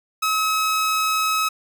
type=tone; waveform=sawtooth; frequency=1282 Hz; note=E6; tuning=49 cents flat; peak=-15 dBFS; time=0.22-1.49 s; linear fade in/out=10 ms; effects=none